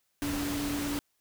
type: tone in noise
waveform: sine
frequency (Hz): 287.7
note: D4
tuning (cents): -36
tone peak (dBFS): -31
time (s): 0.22-0.99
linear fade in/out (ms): 0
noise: pink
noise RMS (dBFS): -36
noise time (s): 0.22-0.99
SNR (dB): +2
effects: white hiss -75 dBFS RMS until 1.2 s